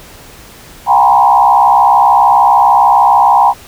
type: tone with frequency modulation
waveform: sine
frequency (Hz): 880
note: A5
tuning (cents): 0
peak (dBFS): -4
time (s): 0.86-3.54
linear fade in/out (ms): 50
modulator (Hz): 66.6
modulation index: 2
effects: pink hiss -36 dBFS RMS until 3.67 s